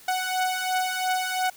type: beating tone pair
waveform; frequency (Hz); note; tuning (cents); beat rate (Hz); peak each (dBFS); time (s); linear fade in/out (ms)
sawtooth; 740 / 742.9; F#5 / F#5; 0 / +7; 2.9; -25 / -22; 0.08-1.5; 5
effects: white hiss -50 dBFS RMS until 1.56 s